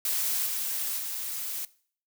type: noise with level steps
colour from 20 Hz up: blue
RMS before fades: -28 / -31 / -34 dBFS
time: 0.05-1.65 s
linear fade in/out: 2 ms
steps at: 0.45 / 0.97 s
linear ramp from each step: 20 ms
effects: noise-tail reverb RT60 0.5 s tail -20 dB re dry